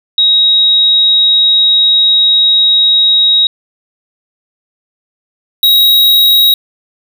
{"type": "tone pair in turn", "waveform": ["sine", "square"], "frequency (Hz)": [3798, 3814], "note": ["A#7", "A#7"], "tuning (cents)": [32, 39], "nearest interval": "unison", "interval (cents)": 7, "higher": "second", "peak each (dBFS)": -5, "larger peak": "neither", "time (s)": [[0.18, 3.47], [5.63, 6.54]], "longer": "first", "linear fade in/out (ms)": 2, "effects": []}